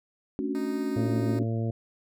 sine chord, D major seventh, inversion second, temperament equal, 220 / 277.2 / 293.7 / 370 Hz, A3 / C#4 / D4 / F#4, 0 / 0 / 0 / 0 cents, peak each -34 / -30 / -35 / -33 dBFS, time 0.39-1.43 s, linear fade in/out 0 ms
10% pulse tone, 310.1 Hz, D#4, 6 cents flat, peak -33 dBFS, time 0.55-1.39 s, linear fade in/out 0 ms
harmonic tone, 113.5 Hz, A#2, 46 cents flat, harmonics 1 / 2 / 3 / 4 / 5 / 6, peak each -27 / -33 / -37 / -39 / -41 / -43 dBFS, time 0.96-1.71 s, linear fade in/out 5 ms
effects none

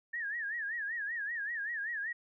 sine tone with vibrato, 1760 Hz, A6, in tune, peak -34 dBFS, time 0.13-2.13 s, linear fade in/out 10 ms, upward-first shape sine, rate 5.2 Hz, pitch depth 150 cents each way, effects none

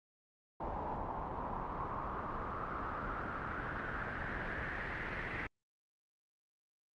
pink noise with low-pass filter sweep, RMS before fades -40 dBFS, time 0.6-5.47 s, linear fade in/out 5 ms, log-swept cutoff 870 to 2000 Hz, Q 4.1, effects Opus 48 kbps

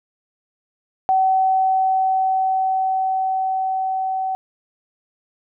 sine tone with level ramp, 760 Hz, F#5, 46 cents sharp, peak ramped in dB -13 to -20 dBFS, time 1.09-4.35 s, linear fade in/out 0 ms, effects none

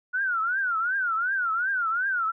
sine tone with vibrato, 1443 Hz, F#6, 44 cents flat, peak -23 dBFS, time 0.13-2.32 s, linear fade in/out 20 ms, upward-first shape triangle, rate 2.7 Hz, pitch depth 210 cents each way, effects none

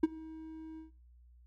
triangle tone with ADSR envelope, 318.1 Hz, D#4, 38 cents sharp, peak -18 dBFS, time 0.03-0.91 s, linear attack 7 ms, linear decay 26 ms, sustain -24 dB, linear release 130 ms, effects noise-tail reverb RT60 0.5 s tail -20 dB re dry + added 60 Hz sine -57 dBFS peak until 1.46 s

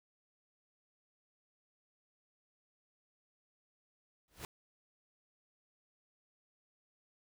pink noise with exponential growth, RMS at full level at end -41 dBFS, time 4.28-4.45 s, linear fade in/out 1 ms, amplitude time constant 36 ms, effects none

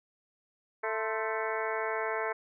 harmonic tone with a mistuned harmonic, 220.8 Hz, A3, 6 cents sharp, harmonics 2 / 3 / 4 / 5 / 6 / 7 / 8 / 9 / 10, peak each -35 / -37 / -38 / -39 / -40 / -40 / -41 / -42 / -42 dBFS, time 0.83-2.33 s, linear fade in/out 10 ms, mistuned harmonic 5, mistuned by -85 cents, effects none

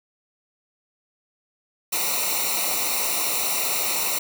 white noise with comb filter, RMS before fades -24 dBFS, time 1.92-4.19 s, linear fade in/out 10 ms, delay 0.61 ms, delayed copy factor -0.9, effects none

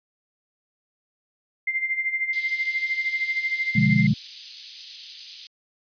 sine tone with tremolo, 2093 Hz, C7, in tune, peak -20 dBFS, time 1.67-4.07 s, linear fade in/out 5 ms, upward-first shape sine, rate 13 Hz, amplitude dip 70%
white high-pass noise, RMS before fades -33 dBFS, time 2.33-5.47 s, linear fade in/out 2 ms, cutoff 3200 Hz, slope 24 dB/octave
sine chord, B diminished seventh, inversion none, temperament equal, 123.47 / 146.83 / 174.61 / 207.7 Hz, B2 / D3 / F3 / Ab3, 0 / 0 / 0 / 0 cents, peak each -23 / -22 / -23 / -20 dBFS, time 3.75-4.14 s, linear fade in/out 10 ms
effects resampled to 11025 Hz

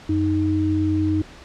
sine tone pair together, 92.6 / 311.5 Hz, F#2 / D#4, +2 / +2 cents, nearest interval octave + major sixth, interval 2100 cents, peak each -22 / -19 dBFS, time 0.09-1.22 s, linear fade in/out 5 ms, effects pink hiss -43 dBFS RMS until 1.44 s + low-pass 5000 Hz 12 dB/octave

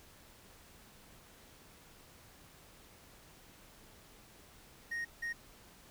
triangle tone bursts at uneven times, 1864.7 Hz, A#6, in tune, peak -34 dBFS, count 2, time 4.91-5.05 / 5.22-5.33 s, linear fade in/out 10 ms, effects pink hiss -59 dBFS RMS until 5.9 s

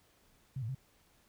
sine tone with pitch steps, 132.7 / 110.2 / 132.6 Hz, C3 / A2 / C3, +25 / +3 / +23 cents, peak -35 dBFS, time 0.56-0.749 s, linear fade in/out 5 ms, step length 63 ms, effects pink hiss -68 dBFS RMS until 1.28 s

